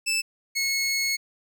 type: tone pair in turn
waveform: 20% pulse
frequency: 2637 / 2185 Hz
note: E7 / C#7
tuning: 0 / -26 cents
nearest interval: minor third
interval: 326 cents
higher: first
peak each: -18 dBFS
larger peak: neither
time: 0.06-0.22 / 0.55-1.17 s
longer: second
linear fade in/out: 20 ms
effects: none